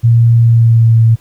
sine tone with pitch glide, 116.54 to 113.55 Hz, A#2 to A#2, 0 to -45 cents, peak -4 dBFS, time 0.03-1.16 s, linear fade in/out 20 ms, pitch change -45 cents, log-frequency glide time 0.37-1.01 s, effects pink hiss -48 dBFS RMS until 1.2 s

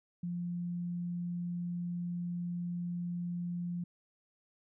sine tone, 174.61 Hz, F3, in tune, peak -34 dBFS, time 0.23-3.84 s, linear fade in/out 5 ms, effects none

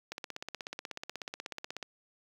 click train, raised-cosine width 0.2 ms, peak -21 dBFS, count 29, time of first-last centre 0.12-1.827 s, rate 16.4 Hz, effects high-pass 200 Hz 12 dB/octave + 8-bit

